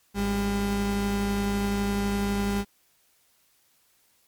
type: tone pair together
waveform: 35% pulse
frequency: 53.19 / 200.8 Hz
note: G#1 / G3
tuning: +42 / +42 cents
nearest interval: octave + major seventh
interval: 2300 cents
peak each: -30 / -23 dBFS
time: 0.14-2.65 s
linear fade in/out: 50 ms
effects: white hiss -65 dBFS RMS until 4.27 s + MP3 96 kbps